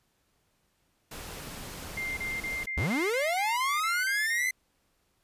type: noise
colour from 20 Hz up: pink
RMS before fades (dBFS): -41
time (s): 1.11-2.66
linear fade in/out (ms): 5
type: tone bursts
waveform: sine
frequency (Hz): 2101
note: C7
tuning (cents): +7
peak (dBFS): -31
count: 11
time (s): 1.97-4.5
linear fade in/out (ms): 5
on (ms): 200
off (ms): 33
type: linear sweep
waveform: 45% pulse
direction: up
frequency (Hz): 55.7 to 2065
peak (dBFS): -27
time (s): 2.77-4.51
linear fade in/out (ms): 5
effects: pink hiss -72 dBFS RMS until 5.23 s + resampled to 32000 Hz